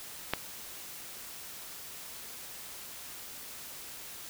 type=click; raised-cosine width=0.3 ms; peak=-11 dBFS; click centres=0.336 s; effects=white hiss -45 dBFS RMS until 4.29 s